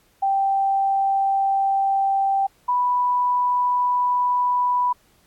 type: tone pair in turn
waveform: sine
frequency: 783 / 986.5 Hz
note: G5 / B5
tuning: -2 / -2 cents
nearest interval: major third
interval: 400 cents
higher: second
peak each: -17 dBFS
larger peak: neither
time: 0.22-2.47 / 2.68-4.93 s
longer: neither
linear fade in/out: 10 ms
effects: pink hiss -60 dBFS RMS until 5.26 s + AAC 64 kbps